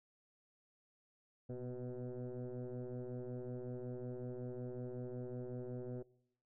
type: tone with frequency modulation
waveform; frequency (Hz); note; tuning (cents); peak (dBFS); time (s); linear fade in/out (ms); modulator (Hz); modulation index
sine; 126.7; B2; +45; -40; 1.49-6.03; 10; 124; 3.3
effects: noise-tail reverb RT60 0.8 s tail -23 dB re dry + tanh soft clip ceiling -39 dBFS